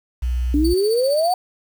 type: tone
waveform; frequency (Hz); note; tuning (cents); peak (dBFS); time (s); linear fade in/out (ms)
sine; 61.4; B1; -9; -18; 0.22-0.74; 10
type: exponential sweep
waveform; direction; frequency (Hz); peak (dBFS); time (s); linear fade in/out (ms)
sine; up; 285.4 to 748; -15; 0.54-1.34; 2
type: tone with tremolo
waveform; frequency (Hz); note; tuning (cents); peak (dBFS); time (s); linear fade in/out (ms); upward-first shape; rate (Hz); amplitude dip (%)
sawtooth; 4546; C#8; +43; -23; 0.64-1.34; 10; sine; 15; 70
effects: 7-bit